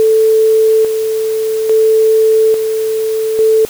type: tone with tremolo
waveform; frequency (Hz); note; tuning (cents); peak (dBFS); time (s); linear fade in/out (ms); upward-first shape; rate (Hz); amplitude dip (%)
sine; 440; A4; 0; -6; 0-3.65; 0; square; 0.59; 50
effects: white hiss -31 dBFS RMS until 3.69 s